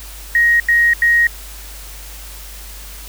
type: tone bursts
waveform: sine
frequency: 1880 Hz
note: A#6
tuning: 14 cents sharp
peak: -9 dBFS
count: 3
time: 0.35-1.27 s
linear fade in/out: 2 ms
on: 250 ms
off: 85 ms
effects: added 50 Hz sine -33 dBFS peak until 3.08 s + white hiss -36 dBFS RMS until 3.08 s